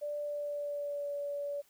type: tone with pitch glide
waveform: sine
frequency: 587.3 to 573.2 Hz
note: D5 to D5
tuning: 0 to -42 cents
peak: -34 dBFS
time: 0.01-1.62 s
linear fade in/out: 20 ms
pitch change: -42 cents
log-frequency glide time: 0.18-1.13 s
effects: white hiss -67 dBFS RMS until 1.69 s